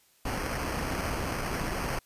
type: noise with sample-and-hold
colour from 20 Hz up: pink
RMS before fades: -32 dBFS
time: 0.25-1.99 s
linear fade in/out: 5 ms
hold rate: 3675 Hz
effects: white hiss -64 dBFS RMS until 2.05 s + resampled to 32000 Hz